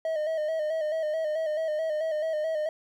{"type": "tone with vibrato", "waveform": "triangle", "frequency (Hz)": 626, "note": "D#5", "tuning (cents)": 10, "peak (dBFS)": -24, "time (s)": [0.05, 2.69], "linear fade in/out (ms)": 2, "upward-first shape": "square", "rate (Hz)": 4.6, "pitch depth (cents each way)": 48, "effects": ["11-bit"]}